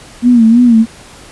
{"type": "tone with vibrato", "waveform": "sine", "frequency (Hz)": 234.3, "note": "A#3", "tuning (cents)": 9, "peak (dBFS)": -3, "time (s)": [0.22, 0.86], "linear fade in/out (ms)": 50, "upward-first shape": "sine", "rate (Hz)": 3.1, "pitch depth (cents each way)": 93, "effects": ["pink hiss -36 dBFS RMS until 1.31 s", "resampled to 24000 Hz"]}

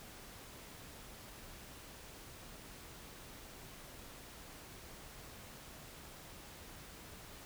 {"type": "silence", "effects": ["pink hiss -53 dBFS RMS until 7.45 s"]}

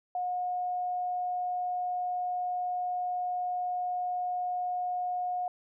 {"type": "tone", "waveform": "sine", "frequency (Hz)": 722, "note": "F#5", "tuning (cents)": -43, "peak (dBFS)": -29, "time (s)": [0.15, 5.48], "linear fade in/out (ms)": 2, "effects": []}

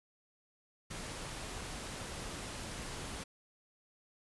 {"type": "noise", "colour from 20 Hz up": "pink", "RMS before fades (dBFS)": -43, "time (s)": [0.9, 3.24], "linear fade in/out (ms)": 10, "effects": ["resampled to 24000 Hz"]}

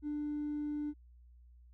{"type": "tone with hard clipping", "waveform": "sine", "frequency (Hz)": 296.2, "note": "D4", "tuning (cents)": 15, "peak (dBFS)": -35, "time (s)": [0.02, 0.94], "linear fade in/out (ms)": 50, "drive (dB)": 1, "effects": ["added 60 Hz sine -56 dBFS peak until 1.73 s"]}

